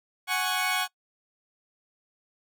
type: chord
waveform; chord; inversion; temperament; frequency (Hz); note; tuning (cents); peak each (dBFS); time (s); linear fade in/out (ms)
15% pulse; F# suspended second; none; equal; 740 / 830.6 / 1108.7; F#5 / G#5 / C#6; 0 / 0 / 0; -22 / -25 / -23; 0.27-0.88; 50
effects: noise-tail reverb RT60 0.1 s tail -23 dB re dry